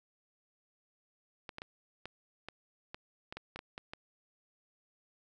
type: clicks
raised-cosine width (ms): 0.3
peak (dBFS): -26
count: 12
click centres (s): 1.492 / 1.584 / 1.619 / 2.056 / 2.486 / 2.945 / 3.325 / 3.37 / 3.56 / 3.591 / 3.779 / 3.935
effects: none